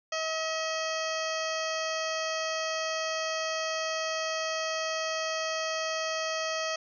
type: harmonic tone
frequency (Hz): 639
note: D#5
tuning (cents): +46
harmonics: 1 / 2 / 3 / 4 / 5 / 7 / 8 / 9 / 10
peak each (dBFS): -33 / -36 / -38 / -39 / -40 / -41 / -42 / -43 / -43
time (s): 0.12-6.76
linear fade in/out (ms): 5
effects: none